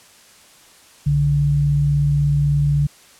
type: tone pair together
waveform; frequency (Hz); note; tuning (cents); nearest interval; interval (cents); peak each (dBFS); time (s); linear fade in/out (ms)
sine; 60.8 / 144.51; B1 / D3; -26 / -28; octave + minor third; 1498; -24 / -14; 1.06-2.87; 10
effects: white hiss -48 dBFS RMS until 3.19 s + low-pass 10000 Hz 12 dB/octave